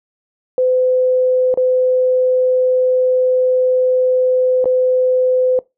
sine tone with dropouts, 509 Hz, C5, 48 cents flat, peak -11 dBFS, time 0.58-5.59 s, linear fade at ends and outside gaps 1 ms, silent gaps 1.541-1.574 / 4.643-4.656 s, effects noise-tail reverb RT60 0.2 s tail -21 dB re dry

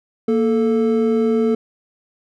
triangle tone pair together, 232.6 / 439 Hz, A#3 / A4, -4 / -4 cents, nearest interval major seventh, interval 1100 cents, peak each -15 dBFS, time 0.28-1.55 s, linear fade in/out 5 ms, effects none

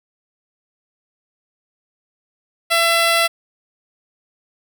10% pulse tone, 672 Hz, E5, 33 cents sharp, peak -5 dBFS, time 2.7-3.28 s, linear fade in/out 20 ms, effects none

